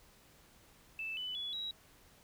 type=tone with pitch steps; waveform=triangle; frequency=2639 / 2997 / 3403 / 3864 Hz; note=E7 / F#7 / G#7 / B7; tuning=+1 / +22 / +41 / -39 cents; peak=-34 dBFS; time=0.99-1.71 s; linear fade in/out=2 ms; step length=180 ms; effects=tanh soft clip ceiling -36 dBFS + pink hiss -63 dBFS RMS until 2.23 s